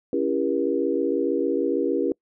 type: chord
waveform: sine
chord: C# diminished seventh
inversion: none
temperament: just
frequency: 277.2 / 332.6 / 399.1 / 479 Hz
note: C#4 / E4 / G4 / Bb4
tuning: 0 / +16 / +31 / +47 cents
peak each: -26 dBFS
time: 0.13-2.12 s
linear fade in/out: 2 ms
effects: noise-tail reverb RT60 0.1 s tail -26 dB re dry